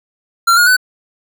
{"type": "tone with pitch steps", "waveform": "square", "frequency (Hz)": [1370, 1434, 1500.9], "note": ["F6", "F6", "F#6"], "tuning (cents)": [-34, 45, 24], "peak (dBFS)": -8, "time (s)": [0.47, 0.767], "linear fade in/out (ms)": 10, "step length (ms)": 99, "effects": []}